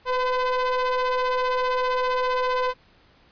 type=ring-modulated tone; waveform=square; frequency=255.2 Hz; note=C4; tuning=43 cents flat; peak=-19 dBFS; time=0.05-2.74 s; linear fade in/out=50 ms; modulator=758 Hz; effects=pink hiss -57 dBFS RMS until 3.31 s + resampled to 11025 Hz